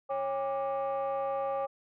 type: tone cluster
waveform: sine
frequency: 549 / 803 / 1176 Hz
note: C#5 / G5 / D6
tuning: -17 / +41 / +2 cents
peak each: -30 / -33 / -37 dBFS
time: 0.09-1.67 s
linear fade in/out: 20 ms
effects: tanh soft clip ceiling -25 dBFS